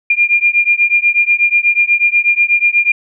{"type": "beating tone pair", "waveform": "sine", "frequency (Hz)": [2402, 2410.2], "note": ["D7", "D7"], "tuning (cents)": [38, 44], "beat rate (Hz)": 8.2, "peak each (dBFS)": -12, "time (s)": [0.1, 2.92], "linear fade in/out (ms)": 5, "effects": []}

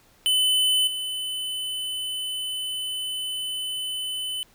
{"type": "tone with level steps", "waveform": "square", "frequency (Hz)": 3020, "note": "F#7", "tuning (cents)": 35, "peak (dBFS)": [-19, -28], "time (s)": [0.26, 4.43], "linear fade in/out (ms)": 0, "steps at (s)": 0.87, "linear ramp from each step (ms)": 5, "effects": ["pink hiss -58 dBFS RMS until 4.54 s"]}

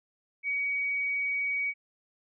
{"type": "tone", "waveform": "sine", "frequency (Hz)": 2258, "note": "C#7", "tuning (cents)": 31, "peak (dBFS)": -27, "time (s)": [0.43, 1.74], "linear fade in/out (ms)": 50, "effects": []}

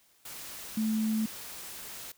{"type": "tone in noise", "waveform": "sine", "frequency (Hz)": 219.1, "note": "A3", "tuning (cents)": -7, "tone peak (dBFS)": -26, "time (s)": [0.77, 1.26], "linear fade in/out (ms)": 5, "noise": "white", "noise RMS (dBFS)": -43, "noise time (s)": [0.25, 2.12], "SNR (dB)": 14, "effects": ["white hiss -65 dBFS RMS until 2.17 s"]}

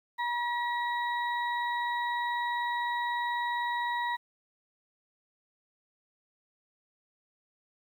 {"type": "harmonic tone", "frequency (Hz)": 959, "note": "A#5", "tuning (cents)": 49, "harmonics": [1, 2, 4], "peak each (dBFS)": [-30, -34, -42], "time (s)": [0.18, 4.17], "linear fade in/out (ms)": 20, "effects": ["10-bit"]}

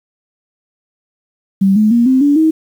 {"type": "tone with pitch steps", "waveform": "sine", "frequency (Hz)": [194.1, 214.1, 236.2, 260.6, 287.5, 317.1], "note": ["G3", "A3", "A#3", "C4", "D4", "D#4"], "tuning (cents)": [-17, -47, 23, -7, -37, 33], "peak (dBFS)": -7, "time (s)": [1.61, 2.51], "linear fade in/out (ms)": 10, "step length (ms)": 150, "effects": ["7-bit"]}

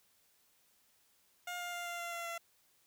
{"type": "tone with pitch steps", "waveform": "15% pulse", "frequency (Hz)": [710, 704.7, 699.4, 694.2, 689, 683.8, 678.7], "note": ["F5", "F5", "F5", "F5", "F5", "F5", "F5"], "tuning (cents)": [28, 15, 2, -11, -24, -37, -50], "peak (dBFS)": -33, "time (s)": [1.47, 2.38], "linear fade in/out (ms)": 5, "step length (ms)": 130, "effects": ["white hiss -71 dBFS RMS until 2.86 s"]}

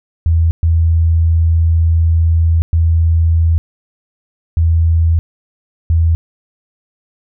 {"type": "tone bursts at uneven times", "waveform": "sine", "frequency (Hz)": 82.3, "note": "E2", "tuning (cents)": -2, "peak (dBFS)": -8, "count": 5, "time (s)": [[0.26, 0.51], [0.63, 2.62], [2.73, 3.58], [4.57, 5.19], [5.9, 6.15]], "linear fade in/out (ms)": 0, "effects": []}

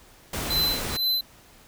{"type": "noise", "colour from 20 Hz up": "pink", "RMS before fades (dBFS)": -30, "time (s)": [0.33, 0.97], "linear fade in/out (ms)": 5}
{"type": "tone with tremolo", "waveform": "square", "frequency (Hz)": 4043, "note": "B7", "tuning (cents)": 40, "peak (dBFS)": -21, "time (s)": [0.5, 1.21], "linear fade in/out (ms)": 5, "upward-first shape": "sine", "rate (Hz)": 2.1, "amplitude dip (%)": 100}
{"effects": ["pink hiss -53 dBFS RMS until 1.67 s"]}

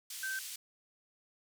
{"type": "band-pass noise", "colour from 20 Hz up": "white", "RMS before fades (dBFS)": -44, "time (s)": [0.1, 0.56], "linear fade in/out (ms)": 5, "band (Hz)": [2900, 11000], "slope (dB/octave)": 12}
{"type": "tone", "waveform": "sine", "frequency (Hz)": 1552, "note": "G6", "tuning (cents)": -18, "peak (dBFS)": -35, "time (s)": [0.23, 0.39], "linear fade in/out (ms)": 2}
{"effects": []}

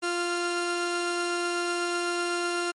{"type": "tone pair together", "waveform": "sawtooth", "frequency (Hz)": [349, 1388], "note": ["F4", "F6"], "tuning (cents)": [-1, -11], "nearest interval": "2 octaves", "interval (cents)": 2390, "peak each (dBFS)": [-24, -27], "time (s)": [0.02, 2.72], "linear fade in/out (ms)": 20, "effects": ["MP3 48 kbps"]}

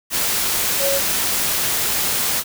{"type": "tone in noise", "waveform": "sine", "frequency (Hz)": 553, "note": "C#5", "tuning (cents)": -4, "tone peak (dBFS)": -19, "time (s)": [0.79, 1.01], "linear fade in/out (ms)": 50, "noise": "white", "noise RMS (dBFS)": -20, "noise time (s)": [0.1, 2.44], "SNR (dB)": -2, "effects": []}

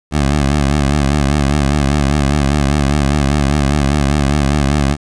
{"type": "tone with vibrato", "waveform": "15% pulse", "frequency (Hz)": 71.4, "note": "D2", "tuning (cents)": -48, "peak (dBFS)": -5, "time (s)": [0.11, 4.97], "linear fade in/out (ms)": 50, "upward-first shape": "sine", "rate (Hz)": 5, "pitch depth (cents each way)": 90, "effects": ["resampled to 22050 Hz", "7-bit"]}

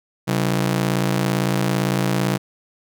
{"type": "ring-modulated tone", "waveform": "sawtooth", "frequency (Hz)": 159.7, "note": "D#3", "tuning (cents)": 45, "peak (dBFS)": -11, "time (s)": [0.27, 2.38], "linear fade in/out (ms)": 20, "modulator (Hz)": 28.9, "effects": []}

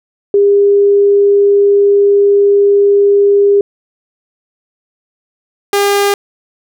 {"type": "tone pair in turn", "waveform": ["sine", "sawtooth"], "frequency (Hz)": [403.3, 403.3], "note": ["G4", "G4"], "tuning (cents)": [49, 49], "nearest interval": "unison", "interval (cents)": 0, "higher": "neither", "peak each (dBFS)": -5, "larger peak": "neither", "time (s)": [[0.34, 3.61], [5.73, 6.14]], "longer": "first", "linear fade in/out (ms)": 2, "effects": []}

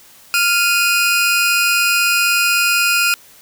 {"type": "tone pair together", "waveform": "sawtooth", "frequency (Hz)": [1396.9, 2489], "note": ["F6", "D#7"], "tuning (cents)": [0, 0], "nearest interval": "minor seventh", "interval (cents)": 1000, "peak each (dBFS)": -12, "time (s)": [0.34, 3.14], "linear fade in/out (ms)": 0, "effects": ["white hiss -45 dBFS RMS until 3.41 s"]}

